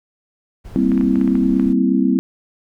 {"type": "noise", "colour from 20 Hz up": "brown", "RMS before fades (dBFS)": -34, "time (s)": [0.64, 1.74], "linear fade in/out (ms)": 20}
{"type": "chord", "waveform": "sine", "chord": "C dominant seventh", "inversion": "second", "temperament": "equal", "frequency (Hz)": [196, 233.1, 261.6, 329.6], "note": ["G3", "Bb3", "C4", "E4"], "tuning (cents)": [0, 0, 0, 0], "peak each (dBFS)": [-18, -20, -16, -21], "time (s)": [0.76, 2.19], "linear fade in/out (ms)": 0}
{"type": "clicks", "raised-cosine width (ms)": 0.5, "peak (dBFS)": -19, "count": 8, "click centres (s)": [0.918, 0.977, 1.011, 1.157, 1.213, 1.277, 1.354, 1.597]}
{"effects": []}